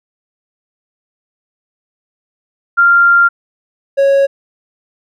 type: tone pair in turn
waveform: sine / triangle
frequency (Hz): 1391 / 552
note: F6 / C#5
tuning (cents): -7 / -7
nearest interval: octave + major third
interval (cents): 1600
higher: first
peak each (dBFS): -5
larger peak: neither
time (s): 2.77-3.29 / 3.97-4.27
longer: first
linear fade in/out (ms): 20
effects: none